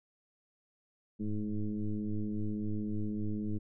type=tone with frequency modulation; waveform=sine; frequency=106.8 Hz; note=G#2; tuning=49 cents sharp; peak=-31 dBFS; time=1.19-3.59 s; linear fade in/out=20 ms; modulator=105 Hz; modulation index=2; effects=none